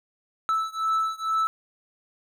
triangle beating tone pair, 1312 / 1314.2 Hz, E6 / E6, -9 / -6 cents, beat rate 2.2 Hz, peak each -24 / -25 dBFS, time 0.49-1.47 s, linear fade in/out 0 ms, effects none

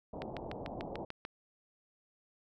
white low-pass noise, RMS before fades -43 dBFS, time 0.13-1.05 s, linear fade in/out 5 ms, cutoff 840 Hz, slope 48 dB/octave
click train, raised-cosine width 0.3 ms, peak -24 dBFS, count 8, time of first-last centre 0.22-1.251 s, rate 6.79 Hz
effects none

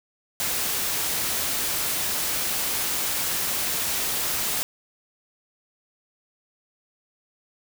white noise, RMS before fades -26 dBFS, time 0.4-4.63 s, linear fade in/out 0 ms, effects none

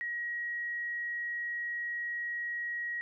sine tone, 1900 Hz, A#6, 33 cents sharp, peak -33 dBFS, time 0.01-3.01 s, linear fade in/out 0 ms, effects none

